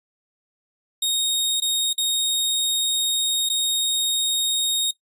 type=tone with dropouts; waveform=sawtooth; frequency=3729 Hz; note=A#7; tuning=in tune; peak=-16 dBFS; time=1.02-4.91 s; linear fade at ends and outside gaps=5 ms; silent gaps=1.602-1.62 / 1.931-1.979 / 3.49-3.498 s; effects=noise-tail reverb RT60 0.1 s tail -20 dB re dry + resampled to 32000 Hz